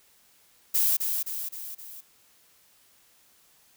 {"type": "noise with echo", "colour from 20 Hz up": "violet", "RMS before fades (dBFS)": -23, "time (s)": [0.74, 0.97], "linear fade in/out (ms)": 10, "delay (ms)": 260, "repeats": 4, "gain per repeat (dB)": -5, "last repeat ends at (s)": 2.01, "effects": ["white hiss -61 dBFS RMS until 3.76 s"]}